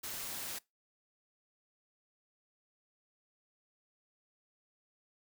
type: noise with amplitude modulation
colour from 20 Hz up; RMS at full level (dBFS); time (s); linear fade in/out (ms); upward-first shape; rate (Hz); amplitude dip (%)
white; -40; 0.03-0.59; 10; sine; 205; 30
effects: noise-tail reverb RT60 0.2 s tail -23 dB re dry